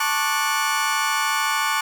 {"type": "chord", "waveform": "30% pulse", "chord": "D major seventh", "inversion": "second", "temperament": "just", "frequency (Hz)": [881, 1101.2, 1174.7, 1468.3], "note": ["A5", "C#6", "D6", "F#6"], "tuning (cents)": [2, -12, 0, -14], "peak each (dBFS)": -23, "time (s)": [0, 1.81], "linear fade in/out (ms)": 5, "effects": []}